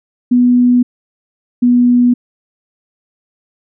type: tone pair in turn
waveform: sine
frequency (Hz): 246 / 244.4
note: B3 / B3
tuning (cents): -7 / -18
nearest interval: unison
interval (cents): 11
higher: first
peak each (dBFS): -6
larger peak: neither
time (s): 0.31-0.83 / 1.62-2.14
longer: neither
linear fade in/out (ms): 10
effects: none